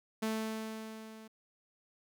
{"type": "tone with level ramp", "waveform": "sawtooth", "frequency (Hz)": 220, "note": "A3", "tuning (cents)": 0, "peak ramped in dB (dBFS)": [-27, -46], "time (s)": [0.22, 1.28], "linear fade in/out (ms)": 10, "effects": []}